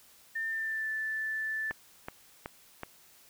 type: tone with pitch glide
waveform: sine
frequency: 1800 to 1756.9 Hz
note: A6 to A6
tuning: +39 to -3 cents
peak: -31 dBFS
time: 0.35-1.72 s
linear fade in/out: 10 ms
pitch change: -42 cents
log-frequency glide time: 0.48-0.89 s
type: click train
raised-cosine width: 0.5 ms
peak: -22 dBFS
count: 4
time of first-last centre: 1.71-2.834 s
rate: 2.67 Hz
effects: white hiss -59 dBFS RMS until 3.29 s